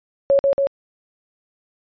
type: tone with echo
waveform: sine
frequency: 554 Hz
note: C#5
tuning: 1 cent flat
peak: -11 dBFS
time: 0.3-0.39 s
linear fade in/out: 0 ms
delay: 140 ms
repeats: 2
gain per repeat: -2 dB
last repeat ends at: 0.67 s
effects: resampled to 11025 Hz